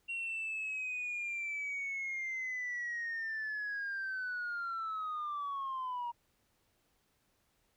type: linear sweep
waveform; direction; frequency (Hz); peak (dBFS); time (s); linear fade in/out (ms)
sine; down; 2752 to 941; -34; 0.08-6.12; 20
effects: tanh soft clip ceiling -33 dBFS + pink hiss -75 dBFS RMS until 7.76 s